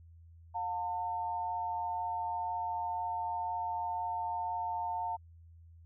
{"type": "tone pair together", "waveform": "sine", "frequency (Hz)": [715.1, 901], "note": ["F5", "A5"], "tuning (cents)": [41, 41], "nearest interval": "major third", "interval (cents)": 400, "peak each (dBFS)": [-38, -34], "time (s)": [0.54, 5.17], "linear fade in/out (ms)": 20, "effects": ["added 83 Hz sine -53 dBFS peak until 5.85 s"]}